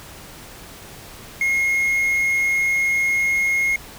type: tone with quantisation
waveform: triangle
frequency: 2152 Hz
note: C7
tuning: 48 cents sharp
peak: -15 dBFS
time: 1.41-3.76 s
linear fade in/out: 2 ms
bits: 7
effects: pink hiss -40 dBFS RMS until 3.98 s